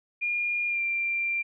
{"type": "tone with pitch glide", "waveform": "sine", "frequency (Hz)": [2418, 2371], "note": ["D7", "D7"], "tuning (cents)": [50, 16], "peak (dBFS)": -25, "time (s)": [0.21, 1.43], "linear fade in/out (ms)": 20, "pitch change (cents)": -34, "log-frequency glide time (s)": [0.68, 0.81], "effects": []}